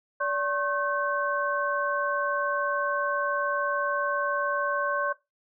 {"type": "tone cluster", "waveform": "sine", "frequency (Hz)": [577, 1083, 1536], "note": ["D5", "C#6", "G6"], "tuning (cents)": [-31, -41, -36], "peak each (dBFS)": -29, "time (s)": [0.2, 5.13], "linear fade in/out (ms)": 10, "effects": ["noise-tail reverb RT60 0.2 s tail -17 dB re dry"]}